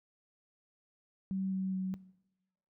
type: tone with pitch steps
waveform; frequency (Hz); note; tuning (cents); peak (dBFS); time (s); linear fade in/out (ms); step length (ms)
sine; 191.1 / 189.45 / 187.82; G3 / F#3 / F#3; -44 / +41 / +26; -32; 1.31-1.94; 0; 210
effects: noise-tail reverb RT60 0.9 s tail -20 dB re dry